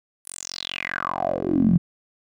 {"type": "tone with band-pass filter sweep", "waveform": "10% pulse", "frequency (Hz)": 45.17, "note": "F#1", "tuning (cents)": -41, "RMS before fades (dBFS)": -24, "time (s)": [0.25, 1.78], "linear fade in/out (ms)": 10, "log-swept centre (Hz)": [11000, 160], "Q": 7.6, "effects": []}